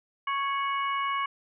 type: harmonic tone with a mistuned harmonic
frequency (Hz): 554.4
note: C#5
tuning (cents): 0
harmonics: 2 / 3 / 4 / 5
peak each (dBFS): -27 / -39 / -35 / -39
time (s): 0.27-1.26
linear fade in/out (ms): 5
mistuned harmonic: 5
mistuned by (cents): +86
effects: none